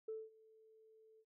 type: tone with ADSR envelope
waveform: sine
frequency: 440.1 Hz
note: A4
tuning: in tune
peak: -39 dBFS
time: 0.08-1.25 s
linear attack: 7 ms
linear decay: 210 ms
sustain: -24 dB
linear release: 55 ms
effects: noise-tail reverb RT60 0.1 s tail -24 dB re dry + tanh soft clip ceiling -36 dBFS